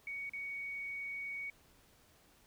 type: tone with dropouts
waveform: sine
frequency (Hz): 2238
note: C#7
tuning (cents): +16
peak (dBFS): -39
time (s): 0.07-1.5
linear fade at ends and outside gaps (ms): 2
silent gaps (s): 0.295-0.334
effects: pink hiss -66 dBFS RMS until 2.46 s